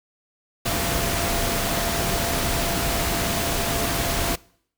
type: tone in noise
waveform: sine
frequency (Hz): 682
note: F5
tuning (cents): -41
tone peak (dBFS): -31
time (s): 0.65-4.36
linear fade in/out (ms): 10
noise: pink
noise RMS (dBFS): -24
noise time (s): 0.65-4.36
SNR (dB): -10
effects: noise-tail reverb RT60 0.6 s tail -23 dB re dry